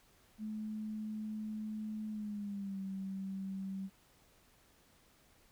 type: tone with pitch glide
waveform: sine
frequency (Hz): 215.1 to 192.74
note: A3 to G3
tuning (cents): -39 to -29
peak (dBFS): -38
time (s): 0.38-3.9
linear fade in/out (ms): 50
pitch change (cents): -190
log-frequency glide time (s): 2.09-2.81
effects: pink hiss -67 dBFS RMS until 5.51 s